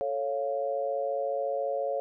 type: chord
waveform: sine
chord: A augmented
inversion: none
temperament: equal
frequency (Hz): 440 / 554.4 / 698.5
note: A4 / C#5 / E#5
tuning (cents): 0 / 0 / 0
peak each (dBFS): -35 / -29 / -34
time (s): 0.01-2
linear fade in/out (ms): 0
effects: none